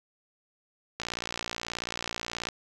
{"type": "click train", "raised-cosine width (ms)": 0.2, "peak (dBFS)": -15, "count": 88, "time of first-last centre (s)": [1, 2.487], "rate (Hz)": 58.5, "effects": []}